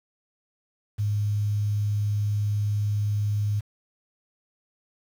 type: tone with quantisation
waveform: sine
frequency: 103.83 Hz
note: G#2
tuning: in tune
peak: -22 dBFS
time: 0.98-3.61 s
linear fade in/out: 20 ms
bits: 8
effects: none